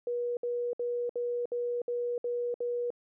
sine tone bursts, 482.4 Hz, B4, 41 cents flat, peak -29 dBFS, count 8, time 0.07-2.904 s, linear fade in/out 2 ms, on 300 ms, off 62 ms, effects none

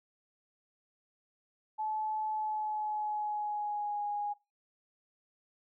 sine tone with pitch glide, 863 to 825 Hz, A5 to G#5, -34 to -12 cents, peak -32 dBFS, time 1.78-4.34 s, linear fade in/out 20 ms, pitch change -78 cents, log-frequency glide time 2.29-4.08 s, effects noise-tail reverb RT60 0.2 s tail -18 dB re dry

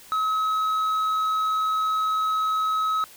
triangle tone with tanh clipping, 1281 Hz, E6, 50 cents flat, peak -22 dBFS, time 0.12-3.04 s, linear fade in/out 0 ms, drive 9 dB, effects white hiss -48 dBFS RMS until 3.16 s

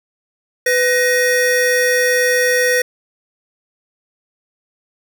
square tone pair together, 499.1 / 1879 Hz, B4 / A#6, +18 / +13 cents, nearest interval octave + major seventh, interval 2295 cents, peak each -16 dBFS, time 0.66-2.82 s, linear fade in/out 5 ms, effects 7-bit

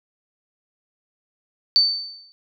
sine tone with exponential decay, 4548 Hz, C#8, 44 cents sharp, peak -10 dBFS, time 1.76-2.32 s, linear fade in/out 0 ms, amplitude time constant 120 ms, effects none

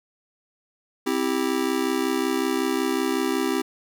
square chord, C major, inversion none, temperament just, 261.6 / 327 / 392.4 Hz, C4 / E4 / G4, 0 / -14 / +2 cents, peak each -27 dBFS, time 1.06-3.62 s, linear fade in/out 10 ms, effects none

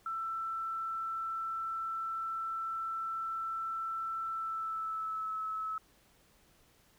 sine tone with pitch glide, 1333 to 1298 Hz, E6 to E6, +19 to -27 cents, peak -34 dBFS, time 0.06-5.78 s, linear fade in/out 2 ms, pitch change -46 cents, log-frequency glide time 4.27-5.35 s, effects pink hiss -66 dBFS RMS until 6.98 s

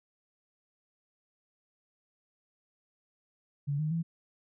sine tone with pitch steps, 142.8 / 153.94 / 165.94 Hz, D3 / D#3 / E3, -48 / -18 / +12 cents, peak -28 dBFS, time 3.67-4.03 s, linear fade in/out 20 ms, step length 120 ms, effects none

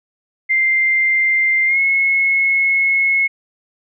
sine tone with pitch glide, 2093 to 2179 Hz, C7 to C#7, 0 to -30 cents, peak -12 dBFS, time 0.49-3.28 s, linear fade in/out 20 ms, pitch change +70 cents, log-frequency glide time 1.66-1.79 s, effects none

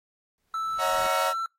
pink noise with exponential growth, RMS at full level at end -39 dBFS, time 0.38-1.07 s, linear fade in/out 0 ms, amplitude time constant 150 ms
triangle tone with pitch glide, 1318.5 to 1340.8 Hz, E6 to E6, 0 to +29 cents, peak -25 dBFS, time 0.54-1.46 s, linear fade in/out 2 ms, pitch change +29 cents, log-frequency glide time 0.76-1.09 s
40% pulse chord, D# minor seventh, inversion third, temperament equal with one note detuned, 554.4 / 637.9 / 740 / 932.3 Hz, C#5 / D#5 / F#5 / A#5, 0 / +43 / 0 / 0 cents, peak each -29 dBFS, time 0.78-1.34 s, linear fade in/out 50 ms
effects noise-tail reverb RT60 0.2 s tail -25 dB re dry + AAC 48 kbps

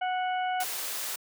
harmonic tone, 737 Hz, F#5, 7 cents flat, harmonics 1 / 2 / 3 / 4, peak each -27 / -36 / -41 / -42 dBFS, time 0.01-0.64 s, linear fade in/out 10 ms
white noise, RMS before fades -34 dBFS, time 0.6-1.16 s, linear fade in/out 5 ms
effects high-pass 400 Hz 12 dB/octave

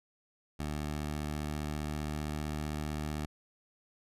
15% pulse tone with pitch glide, 74.9 to 75.6 Hz, D2 to D#2, +35 to -49 cents, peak -28 dBFS, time 0.59-3.26 s, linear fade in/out 10 ms, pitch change +16 cents, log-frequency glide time 1.13-2.52 s, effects resampled to 32000 Hz

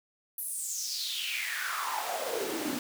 pink noise with high-pass filter sweep, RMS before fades -34 dBFS, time 0.38-2.79 s, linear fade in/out 2 ms, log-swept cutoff 12000 to 230 Hz, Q 5.5, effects none

